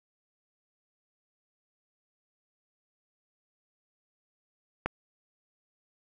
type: click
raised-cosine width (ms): 0.5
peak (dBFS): -13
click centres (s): 4.86
effects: none